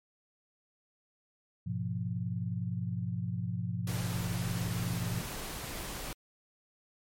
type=chord; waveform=sine; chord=F diminished; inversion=first; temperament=equal; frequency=103.83 / 123.47 / 174.61 Hz; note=Ab2 / Cb3 / F3; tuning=0 / 0 / 0 cents; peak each=-36 dBFS; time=1.66-5.22 s; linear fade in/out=10 ms
type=noise; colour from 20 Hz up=pink; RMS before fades=-40 dBFS; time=3.87-6.13 s; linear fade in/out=2 ms
effects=MP3 64 kbps